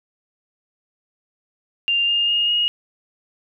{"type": "tone with pitch steps", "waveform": "sine", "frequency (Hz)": [2794, 2820, 2846, 2873], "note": ["F7", "F7", "F7", "F7"], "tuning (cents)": [0, 16, 32, 48], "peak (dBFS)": -16, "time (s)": [1.88, 2.68], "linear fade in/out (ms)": 0, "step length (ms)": 200, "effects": []}